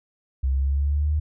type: exponential sweep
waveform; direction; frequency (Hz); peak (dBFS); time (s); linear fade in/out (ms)
sine; up; 65.41 to 76.5; -19; 0.43-1.2; 10
effects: none